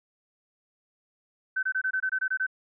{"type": "tone bursts", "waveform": "sine", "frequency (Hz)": 1528, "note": "G6", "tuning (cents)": -45, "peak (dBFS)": -24, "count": 10, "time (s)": [1.56, 2.467], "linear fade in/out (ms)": 10, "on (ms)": 70, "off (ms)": 23, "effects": []}